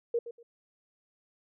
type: tone with echo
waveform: sine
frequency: 470 Hz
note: A#4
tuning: 14 cents sharp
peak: -25 dBFS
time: 0.14-0.19 s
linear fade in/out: 5 ms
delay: 120 ms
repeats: 2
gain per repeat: -13 dB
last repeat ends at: 0.43 s
effects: none